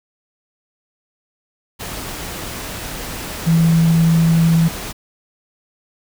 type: tone in noise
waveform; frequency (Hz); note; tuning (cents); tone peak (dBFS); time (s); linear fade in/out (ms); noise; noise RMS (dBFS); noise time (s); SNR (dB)
sine; 164.81; E3; 0; -10; 3.46-4.69; 20; pink; -28; 1.79-4.93; +15
effects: none